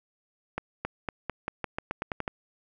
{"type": "accelerating click train", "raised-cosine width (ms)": 0.5, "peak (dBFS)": -15, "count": 12, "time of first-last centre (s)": [0.58, 2.279], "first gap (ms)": 270, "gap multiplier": 0.88, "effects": []}